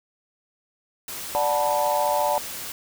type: noise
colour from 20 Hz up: white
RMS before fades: -34 dBFS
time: 1.08-2.72 s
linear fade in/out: 2 ms
type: chord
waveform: sine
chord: B minor seventh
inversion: first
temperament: equal with one note detuned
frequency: 587.3 / 740 / 880 / 974.7 Hz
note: D5 / F#5 / A5 / B5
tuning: 0 / 0 / 0 / -23 cents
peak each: -24 / -27 / -24 / -28 dBFS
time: 1.35-2.38 s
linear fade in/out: 0 ms
effects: none